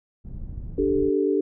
pink low-pass noise, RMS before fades -34 dBFS, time 0.24-1.1 s, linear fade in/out 20 ms, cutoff 140 Hz, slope 12 dB/octave
sine chord, D suspended fourth, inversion none, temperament just, 293.7 / 391.6 / 440.5 Hz, D4 / G4 / A4, 0 / -2 / +2 cents, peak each -24 / -22 / -25 dBFS, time 0.78-1.41 s, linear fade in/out 5 ms
effects none

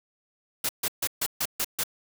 white noise bursts, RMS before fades -27 dBFS, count 7, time 0.64-1.837 s, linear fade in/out 5 ms, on 51 ms, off 140 ms, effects none

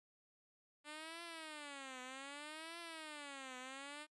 5% pulse tone with vibrato, 293.7 Hz, D4, in tune, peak -37 dBFS, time 0.84-4.07 s, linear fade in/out 50 ms, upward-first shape triangle, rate 0.64 Hz, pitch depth 270 cents each way, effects noise-tail reverb RT60 0.1 s tail -26 dB re dry + resampled to 24000 Hz

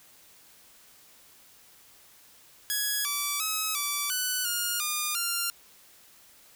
5% pulse tone with pitch steps, 1670 / 1157 / 1281 / 1158 / 1494 / 1423 / 1211 / 1391 Hz, G#6 / D6 / E6 / D6 / F#6 / F6 / D#6 / F6, +9 / -26 / -50 / -25 / +16 / +32 / -47 / -7 cents, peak -16 dBFS, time 2.7-5.5 s, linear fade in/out 0 ms, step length 350 ms, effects white hiss -56 dBFS RMS until 6.55 s

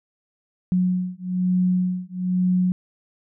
sine beating tone pair, 181.7 / 182.8 Hz, F#3 / F#3, -31 / -21 cents, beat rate 1.1 Hz, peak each -22 dBFS, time 0.72-2.72 s, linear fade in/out 0 ms, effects none

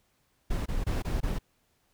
brown noise bursts, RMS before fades -29 dBFS, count 5, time 0.5-1.388 s, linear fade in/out 10 ms, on 160 ms, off 22 ms, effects pink hiss -71 dBFS RMS until 1.93 s

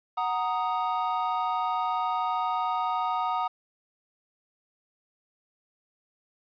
triangle chord, D# minor, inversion first, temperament equal, 740 / 932.3 / 1244.5 Hz, F#5 / A#5 / D#6, 0 / 0 / 0 cents, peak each -28 dBFS, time 0.17-3.48 s, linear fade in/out 10 ms, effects resampled to 11025 Hz + 10-bit

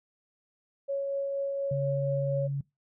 sine tone with tremolo, 554.4 Hz, C#5, in tune, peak -27 dBFS, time 0.88-2.48 s, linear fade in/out 20 ms, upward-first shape triangle, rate 4.2 Hz, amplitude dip 25%
sine tone, 139.7 Hz, C#3, 14 cents sharp, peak -28 dBFS, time 1.71-2.61 s, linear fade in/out 5 ms
effects noise-tail reverb RT60 0.2 s tail -22 dB re dry

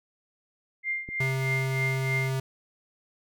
sine tone with tremolo, 2100 Hz, C7, 6 cents sharp, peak -25 dBFS, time 0.83-2.32 s, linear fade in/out 50 ms, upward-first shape triangle, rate 3.2 Hz, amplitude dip 90%
click, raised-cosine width 3 ms, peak -27 dBFS, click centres 1.089 s
square tone, 132.6 Hz, C3, 23 cents sharp, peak -27 dBFS, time 1.2-2.4 s, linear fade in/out 5 ms
effects none

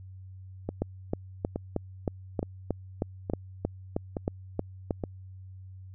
two click trains, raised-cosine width 2 ms, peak -17 / -14 dBFS, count 6 / 14, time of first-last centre 0.69-5.038 / 0.82-4.908 s, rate 1.15 / 3.18 Hz, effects added 94 Hz sine -43 dBFS peak until 5.94 s

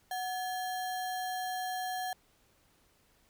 sine tone with sample-and-hold, 740 Hz, F#5, in tune, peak -33 dBFS, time 0.11-2.13 s, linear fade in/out 2 ms, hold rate 2450 Hz, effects pink hiss -68 dBFS RMS until 3.29 s

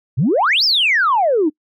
sine exponential two-way sweep, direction up then down, 109.6 to 5530 to 285 Hz, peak -11 dBFS, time 0.17-1.5 s, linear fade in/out 20 ms, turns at 0.64 s, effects noise-tail reverb RT60 0.1 s tail -26 dB re dry + tanh soft clip ceiling -7 dBFS

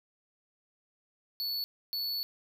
square tone bursts at uneven times, 4435 Hz, C#8, in tune, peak -32 dBFS, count 2, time 1.4-1.64 / 1.93-2.23 s, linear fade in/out 0 ms, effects none

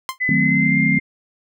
sawtooth tone with exponential decay, 1046.5 Hz, C6, in tune, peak -15 dBFS, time 0.09-0.18 s, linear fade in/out 0 ms, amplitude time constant 19 ms
sine tone with pitch glide, 2011 to 2107 Hz, B6 to C7, +31 to +12 cents, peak -17 dBFS, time 0.2-1 s, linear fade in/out 20 ms, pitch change +81 cents, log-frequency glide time 0.3-0.77 s
sine chord, D# diminished seventh, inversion none, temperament equal with one note detuned, 155.56 / 185 / 220 / 259.5 Hz, D#3 / F#3 / A3 / C4, 0 / 0 / 0 / -14 cents, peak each -21 dBFS, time 0.29-0.99 s, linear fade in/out 2 ms
effects none

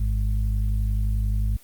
harmonic tone, 51.4 Hz, G#1, 17 cents flat, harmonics 1 / 2 / 4, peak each -21 / -27 / -38 dBFS, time 0-1.57 s, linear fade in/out 5 ms, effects white hiss -53 dBFS RMS until 1.63 s + Opus 32 kbps

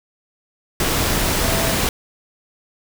sine tone in noise, 663 Hz, E5, 10 cents sharp, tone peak -26 dBFS, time 1.43-1.74 s, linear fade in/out 2 ms, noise pink, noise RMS -19 dBFS, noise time 0.8-1.89 s, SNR -10 dB, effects none

